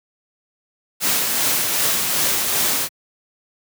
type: noise with tremolo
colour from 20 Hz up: white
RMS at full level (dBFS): -18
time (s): 1-2.89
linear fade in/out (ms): 50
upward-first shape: triangle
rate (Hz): 2.6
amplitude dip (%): 35
effects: high-pass 100 Hz 12 dB/octave